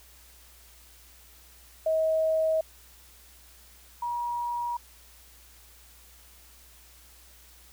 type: tone pair in turn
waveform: sine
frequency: 637 / 956.1 Hz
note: D#5 / A#5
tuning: +41 / +44 cents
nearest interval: perfect fifth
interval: 703 cents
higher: second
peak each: -22 / -28 dBFS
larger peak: first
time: 1.86-2.61 / 4.02-4.77 s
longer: neither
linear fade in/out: 5 ms
effects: added 60 Hz sine -56 dBFS peak until 7.72 s + white hiss -55 dBFS RMS until 7.72 s